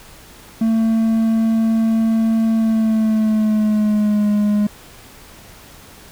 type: tone with pitch glide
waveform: triangle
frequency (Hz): 224.1 to 207.9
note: A3 to G#3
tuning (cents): +32 to +2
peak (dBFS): -11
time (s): 0.61-4.67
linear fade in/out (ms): 5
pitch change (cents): -130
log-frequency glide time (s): 2.53-4.3
effects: pink hiss -42 dBFS RMS until 6.11 s